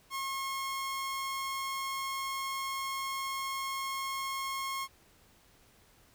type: tone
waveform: sawtooth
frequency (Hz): 1081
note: C#6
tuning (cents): -44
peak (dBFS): -30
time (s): 0.1-4.88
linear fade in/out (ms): 50
effects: pink hiss -63 dBFS RMS until 6.14 s